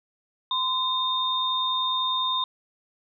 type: tone pair together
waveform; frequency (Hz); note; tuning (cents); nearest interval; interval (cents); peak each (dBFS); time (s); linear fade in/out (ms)
sine; 1026 / 3656; C6 / A#7; -34 / -34; octave + minor seventh; 2200; -26 / -25; 0.51-2.44; 2
effects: none